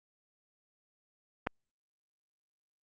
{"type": "clicks", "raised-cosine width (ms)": 0.5, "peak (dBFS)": [-27, -15], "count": 2, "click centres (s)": [1.467, 1.471], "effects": ["Opus 48 kbps"]}